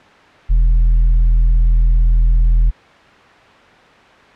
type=tone with tanh clipping; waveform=triangle; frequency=41.2 Hz; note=E1; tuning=in tune; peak=-9 dBFS; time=0.49-2.71 s; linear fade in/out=20 ms; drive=8 dB; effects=white hiss -43 dBFS RMS until 4.35 s + low-pass 2000 Hz 12 dB/octave